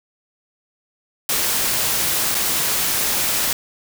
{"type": "noise with dropouts", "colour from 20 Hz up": "white", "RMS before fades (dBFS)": -20, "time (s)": [1.29, 3.53], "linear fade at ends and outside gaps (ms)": 2, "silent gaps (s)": [2.346, 2.35], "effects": []}